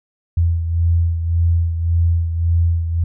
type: beating tone pair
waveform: sine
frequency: 84 / 85.8 Hz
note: E2 / F2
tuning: +33 / -30 cents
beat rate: 1.8 Hz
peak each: -14 / -22 dBFS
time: 0.37-3.04 s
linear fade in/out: 5 ms
effects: none